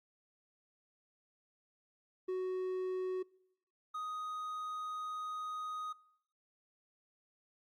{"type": "tone pair in turn", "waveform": "triangle", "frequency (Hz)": [371.1, 1248.2], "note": ["F#4", "D#6"], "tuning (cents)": [5, 5], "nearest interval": "octave + major sixth", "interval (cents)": 2100, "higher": "second", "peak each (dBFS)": [-32, -36], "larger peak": "first", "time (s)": [[2.28, 3.23], [3.94, 5.93]], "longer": "second", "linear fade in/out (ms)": 10, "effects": ["noise-tail reverb RT60 0.8 s tail -25 dB re dry", "Opus 48 kbps"]}